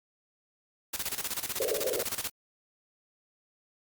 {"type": "noise with tremolo", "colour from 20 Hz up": "white", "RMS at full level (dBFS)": -32, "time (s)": [0.93, 2.3], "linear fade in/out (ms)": 10, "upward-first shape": "square", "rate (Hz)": 16, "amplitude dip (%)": 75}
{"type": "band-pass noise", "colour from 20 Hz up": "pink", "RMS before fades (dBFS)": -32, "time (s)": [1.6, 2.03], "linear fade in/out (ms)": 2, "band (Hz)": [420, 550], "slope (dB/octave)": 48}
{"effects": ["Opus 48 kbps"]}